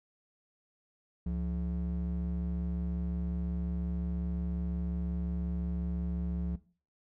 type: ring-modulated tone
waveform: triangle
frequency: 122.9 Hz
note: B2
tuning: 8 cents flat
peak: -26 dBFS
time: 1.26-6.56 s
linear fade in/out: 5 ms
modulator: 52.8 Hz
effects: noise-tail reverb RT60 0.4 s tail -18 dB re dry